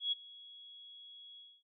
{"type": "tone with ADSR envelope", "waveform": "sine", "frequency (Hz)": 3338, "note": "G#7", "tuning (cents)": 8, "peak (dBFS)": -29, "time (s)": [0, 1.63], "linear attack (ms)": 120, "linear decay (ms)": 19, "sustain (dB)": -22, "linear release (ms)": 250, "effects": []}